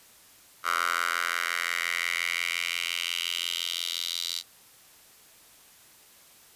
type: tone with high-pass filter sweep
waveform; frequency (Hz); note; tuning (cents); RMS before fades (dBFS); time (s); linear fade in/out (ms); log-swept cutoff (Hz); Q
10% pulse; 85.7; F2; -32; -30; 0.63-4.43; 50; 1300 to 4100; 3.7
effects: white hiss -55 dBFS RMS until 6.55 s + resampled to 32000 Hz